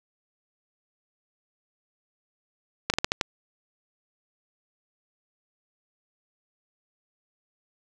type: slowing click train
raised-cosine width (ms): 0.2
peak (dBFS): -5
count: 6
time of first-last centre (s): 2.9-3.212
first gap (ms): 38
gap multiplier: 1.25
effects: none